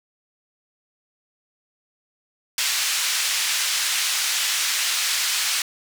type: band-pass noise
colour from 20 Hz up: white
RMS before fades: -23 dBFS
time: 2.58-5.62 s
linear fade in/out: 2 ms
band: 1600 to 6900 Hz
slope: 12 dB/octave
effects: none